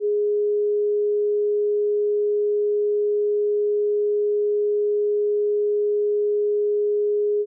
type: tone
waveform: sine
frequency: 415.3 Hz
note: G#4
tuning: in tune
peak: -18 dBFS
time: 0-7.46 s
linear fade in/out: 50 ms
effects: none